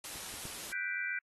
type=noise; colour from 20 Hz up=white; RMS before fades=-43 dBFS; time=0.04-0.72 s; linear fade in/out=2 ms
type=clicks; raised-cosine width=3 ms; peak=-40 / -40 / -34 dBFS; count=3; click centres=0.158 / 0.34 / 0.454 s
type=chord; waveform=sine; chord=G major seventh; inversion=third; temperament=equal; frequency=1480 / 1568 / 1975.5 / 2349 Hz; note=F#6 / G6 / B6 / D7; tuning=0 / 0 / 0 / 0 cents; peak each=-39 dBFS; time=0.72-1.19 s; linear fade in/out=5 ms
effects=AAC 32 kbps